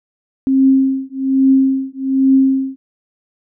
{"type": "tone with tremolo", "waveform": "sine", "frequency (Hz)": 267, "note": "C4", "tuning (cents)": 35, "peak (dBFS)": -6, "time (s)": [0.47, 2.76], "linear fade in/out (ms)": 0, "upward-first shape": "triangle", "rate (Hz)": 1.2, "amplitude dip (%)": 100, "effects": []}